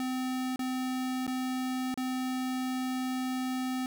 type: tone with dropouts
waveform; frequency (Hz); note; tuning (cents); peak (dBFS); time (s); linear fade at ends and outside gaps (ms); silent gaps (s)
square; 256.8; C4; -32; -31; 0-3.86; 1; 0.56-0.592 / 1.267-1.277 / 1.942-1.975
effects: none